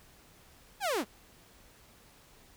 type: linear sweep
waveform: sawtooth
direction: down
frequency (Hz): 871 to 172.2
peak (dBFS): -25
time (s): 0.8-1.05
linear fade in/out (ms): 50
effects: pink hiss -59 dBFS RMS until 2.56 s